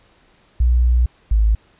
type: tone pair in turn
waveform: sine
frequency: 60.6 / 53.71 Hz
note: B1 / A1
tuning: -32 / -41 cents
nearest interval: major second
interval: 209 cents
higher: first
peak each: -11 dBFS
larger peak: neither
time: 0.6-1.06 / 1.31-1.55 s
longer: first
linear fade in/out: 5 ms
effects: pink hiss -55 dBFS RMS until 1.79 s + resampled to 8000 Hz